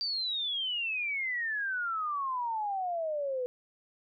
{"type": "exponential sweep", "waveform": "sine", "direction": "down", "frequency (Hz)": [4699, 489.8], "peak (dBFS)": -30, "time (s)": [0.01, 3.46], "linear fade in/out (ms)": 0, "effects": []}